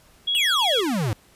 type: tone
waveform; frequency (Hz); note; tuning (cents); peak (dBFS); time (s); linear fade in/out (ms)
sine; 3325; G#7; +1; -20; 0.27-0.81; 10
type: exponential sweep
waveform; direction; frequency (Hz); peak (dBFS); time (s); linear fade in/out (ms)
square; down; 3041 to 98; -22; 0.35-1.13; 0
effects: pink hiss -55 dBFS RMS until 1.35 s + resampled to 32000 Hz